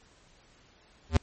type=tone with exponential growth; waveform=square; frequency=80.2 Hz; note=E2; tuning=47 cents flat; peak=-15 dBFS; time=1.09-1.17 s; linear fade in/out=5 ms; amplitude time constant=16 ms; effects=pink hiss -60 dBFS RMS until 1.22 s + MP3 32 kbps